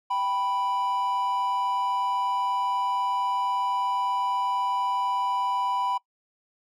triangle tone pair together, 784 / 987.8 Hz, G5 / B5, 0 / 0 cents, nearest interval major third, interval 400 cents, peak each -29 / -23 dBFS, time 0.1-5.98 s, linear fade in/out 10 ms, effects noise-tail reverb RT60 0.1 s tail -22 dB re dry

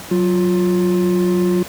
triangle tone pair together, 184.8 / 352.3 Hz, F#3 / F4, -2 / +15 cents, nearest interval major seventh, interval 1117 cents, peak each -14 dBFS, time 0.11-1.63 s, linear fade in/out 5 ms, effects pink hiss -33 dBFS RMS until 1.68 s + high-pass 80 Hz 12 dB/octave

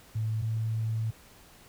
sine tone pair in turn, 110 / 111.41 Hz, A2 / A2, 0 / +22 cents, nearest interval unison, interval 22 cents, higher second, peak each -27 dBFS, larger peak neither, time 0.15-0.42 / 0.42-1.11 s, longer second, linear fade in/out 10 ms, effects pink hiss -55 dBFS RMS until 1.68 s

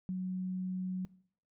sine tone, 185 Hz, F#3, in tune, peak -33 dBFS, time 0.09-1.05 s, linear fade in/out 0 ms, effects noise-tail reverb RT60 0.6 s tail -21 dB re dry

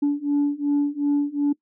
sine beating tone pair, 286.7 / 289.4 Hz, D4 / D4, -42 / -25 cents, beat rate 2.7 Hz, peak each -21 / -20 dBFS, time 0.02-1.53 s, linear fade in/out 10 ms, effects noise-tail reverb RT60 0.1 s tail -22 dB re dry + tanh soft clip ceiling -15 dBFS

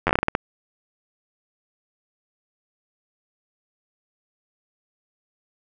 slowing click train, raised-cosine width 0.5 ms, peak -4 dBFS, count 10, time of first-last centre 0.07-0.351 s, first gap 10 ms, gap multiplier 1.27, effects none

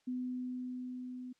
sine tone with level ramp, 251.5 Hz, B3, 32 cents sharp, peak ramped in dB -34 to -42 dBFS, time 0.07-1.33 s, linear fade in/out 10 ms, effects white hiss -75 dBFS RMS until 1.39 s + low-pass 6000 Hz 12 dB/octave

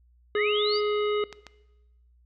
sine linear sweep, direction up, 1602 to 5000 Hz, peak -27 dBFS, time 0.35-0.81 s, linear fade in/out 50 ms
harmonic tone, 418.1 Hz, G#4, 12 cents sharp, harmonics 1 / 3 / 5 / 7 / 9, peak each -23 / -33 / -37 / -40 / -42 dBFS, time 0.35-1.24 s, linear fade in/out 2 ms
clicks, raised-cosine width 0.2 ms, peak -22 / -24 dBFS, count 2, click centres 1.327 / 1.467 s
effects noise-tail reverb RT60 1.0 s tail -19 dB re dry + added 60 Hz sine -57 dBFS peak until 2.25 s

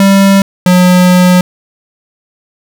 square tone pair in turn, 196 / 180.78 Hz, G3 / F#3, 0 / -40 cents, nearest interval minor second, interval 140 cents, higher first, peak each -4 dBFS, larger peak neither, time 0-0.42 / 0.66-1.41 s, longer second, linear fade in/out 2 ms, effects none

